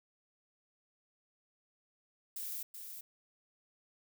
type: noise with echo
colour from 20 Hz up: violet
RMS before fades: -41 dBFS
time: 2.36-2.63 s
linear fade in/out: 5 ms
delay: 380 ms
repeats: 1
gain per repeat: -6 dB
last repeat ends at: 3.01 s
effects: none